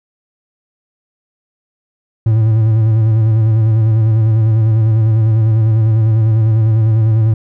triangle tone with vibrato, 110.6 Hz, A2, 9 cents sharp, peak -6 dBFS, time 2.26-7.34 s, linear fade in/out 5 ms, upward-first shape square, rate 10 Hz, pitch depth 36 cents each way, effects none

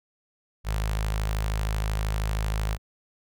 sawtooth tone with notch filter, 52.9 Hz, G#1, 33 cents sharp, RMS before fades -27 dBFS, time 0.64-2.78 s, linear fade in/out 50 ms, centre 290 Hz, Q 0.59, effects none

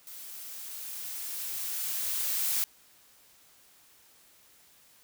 blue noise with level ramp, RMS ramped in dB -45 to -28 dBFS, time 0.07-2.64 s, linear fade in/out 0 ms, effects white hiss -60 dBFS RMS until 5.03 s

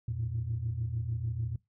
sine tone cluster, 85 / 110.8 / 117.5 Hz, F2 / A2 / A#2, -46 / +13 / +14 cents, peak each -37 / -37 / -32 dBFS, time 0.08-1.56 s, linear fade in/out 5 ms, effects noise-tail reverb RT60 0.2 s tail -23 dB re dry + tanh soft clip ceiling -24 dBFS

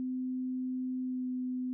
sine tone with pitch glide, 255.7 to 253.2 Hz, C4 to B3, -40 to +43 cents, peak -32 dBFS, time 0-1.73 s, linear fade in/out 0 ms, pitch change -17 cents, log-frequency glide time 1.02-1.27 s, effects none

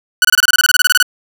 sawtooth tone bursts, 1482 Hz, F#6, 2 cents sharp, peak -3 dBFS, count 16, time 0.22-1.027 s, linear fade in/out 2 ms, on 27 ms, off 25 ms, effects none

